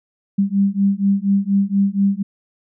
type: beating tone pair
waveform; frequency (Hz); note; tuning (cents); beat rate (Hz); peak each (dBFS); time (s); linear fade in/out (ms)
sine; 196 / 200.2; G3 / G3; 0 / +37; 4.2; -17; 0.38-2.23; 10
effects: none